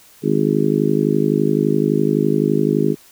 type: harmonic tone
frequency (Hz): 51.8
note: G#1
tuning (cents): -4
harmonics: 3 / 4 / 5 / 6 / 7 / 8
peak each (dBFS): -21 / -21 / -21 / -21 / -21 / -21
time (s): 0.22-2.96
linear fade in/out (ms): 50
effects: white hiss -48 dBFS RMS until 3.11 s